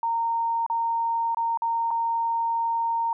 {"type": "tone with dropouts", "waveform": "sine", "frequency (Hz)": 922, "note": "A#5", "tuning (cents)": -19, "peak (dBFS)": -22, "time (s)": [0.03, 3.13], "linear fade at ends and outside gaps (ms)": 2, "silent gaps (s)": [[0.664, 0.699], [1.347, 1.37], [1.574, 1.62], [1.907, 1.911]], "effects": []}